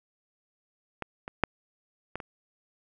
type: clicks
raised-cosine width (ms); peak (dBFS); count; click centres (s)
0.5; -18 / -22 / -6 / -18 / -24; 5; 1.023 / 1.279 / 1.437 / 2.156 / 2.202
effects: none